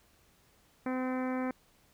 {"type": "harmonic tone", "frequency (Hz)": 256.5, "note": "C4", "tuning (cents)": -34, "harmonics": [1, 2, 3, 4, 5, 6, 7, 8, 9], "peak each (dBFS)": [-32, -38, -42, -44, -46, -48, -49, -50, -51], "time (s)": [0.86, 1.51], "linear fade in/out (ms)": 2, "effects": ["pink hiss -66 dBFS RMS until 1.93 s"]}